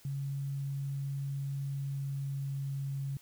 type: tone with pitch glide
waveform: sine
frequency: 138.59 to 137.63 Hz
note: C#3 to C#3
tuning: 0 to -12 cents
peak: -33 dBFS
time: 0.05-3.17 s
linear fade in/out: 2 ms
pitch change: -12 cents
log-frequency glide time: 1.55-2.99 s
effects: white hiss -60 dBFS RMS until 3.21 s